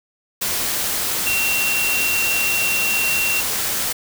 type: tone in noise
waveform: sine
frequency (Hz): 2735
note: F7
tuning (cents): -37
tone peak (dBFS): -19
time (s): 1.26-3.41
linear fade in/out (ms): 10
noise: white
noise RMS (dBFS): -22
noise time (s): 0.41-3.93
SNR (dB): 0
effects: none